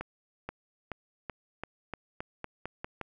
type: accelerating click train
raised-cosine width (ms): 0.5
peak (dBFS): -21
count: 11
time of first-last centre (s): 0.01-3.013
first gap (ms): 480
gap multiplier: 0.89
effects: none